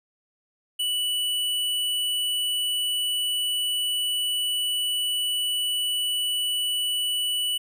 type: tone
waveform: square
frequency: 2960 Hz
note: F#7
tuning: in tune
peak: -24 dBFS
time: 0.79-7.58 s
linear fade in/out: 10 ms
effects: none